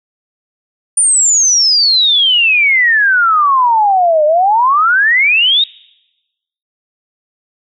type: exponential two-way sweep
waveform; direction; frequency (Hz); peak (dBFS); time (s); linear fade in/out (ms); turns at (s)
sine; down then up; 9380 to 592 to 3802; -7; 0.97-5.64; 5; 4.25
effects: noise-tail reverb RT60 1.0 s tail -24 dB re dry